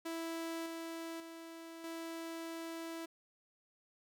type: tone with level steps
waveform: sawtooth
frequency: 329.6 Hz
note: E4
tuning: in tune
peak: -35 / -38 / -44 / -38 dBFS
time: 0.05-3.06 s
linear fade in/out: 10 ms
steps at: 0.66 / 1.2 / 1.84 s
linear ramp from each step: 2 ms
effects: none